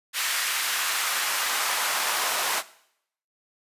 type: noise with high-pass filter sweep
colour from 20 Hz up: pink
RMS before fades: -26 dBFS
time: 0.13-2.63 s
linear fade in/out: 50 ms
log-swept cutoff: 1700 to 800 Hz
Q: 1.1
effects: noise-tail reverb RT60 0.7 s tail -18 dB re dry + resampled to 32000 Hz